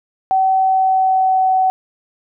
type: tone with pitch glide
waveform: sine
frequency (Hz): 762 to 753.7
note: G5 to F#5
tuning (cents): -49 to +32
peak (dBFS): -11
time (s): 0.31-1.7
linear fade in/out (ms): 0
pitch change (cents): -19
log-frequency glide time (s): 0.56-1.53
effects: none